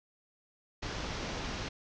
pink low-pass noise, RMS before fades -38 dBFS, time 0.82-1.69 s, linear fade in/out 10 ms, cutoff 6200 Hz, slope 48 dB/octave, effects none

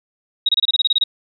sine tone bursts, 3796 Hz, A#7, 31 cents sharp, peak -12 dBFS, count 11, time 0.46-1.039 s, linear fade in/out 5 ms, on 29 ms, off 26 ms, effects none

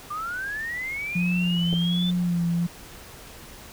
sine linear sweep, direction up, 1174.7 to 3561 Hz, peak -28 dBFS, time 0.1-2.11 s, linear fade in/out 10 ms
sine tone with vibrato, 174.4 Hz, F3, 2 cents flat, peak -21 dBFS, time 1.15-2.67 s, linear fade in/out 10 ms, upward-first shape sine, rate 1.3 Hz, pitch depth 40 cents each way
clicks, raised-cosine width 2 ms, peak -20 dBFS, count 2, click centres 1.728 / 1.737 s
effects pink hiss -44 dBFS RMS until 3.72 s

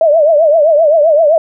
sine tone with vibrato, 622.3 Hz, D#5, in tune, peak -5 dBFS, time 0.01-1.38 s, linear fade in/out 2 ms, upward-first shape triangle, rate 7.7 Hz, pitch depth 160 cents each way, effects none

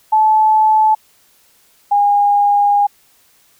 sine tone pair in turn, 867 / 815.5 Hz, A5 / G#5, -26 / -32 cents, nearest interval minor second, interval 106 cents, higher first, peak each -8 / -9 dBFS, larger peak first, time 0.12-0.95 / 1.91-2.87 s, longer second, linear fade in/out 10 ms, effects white hiss -53 dBFS RMS until 3.59 s

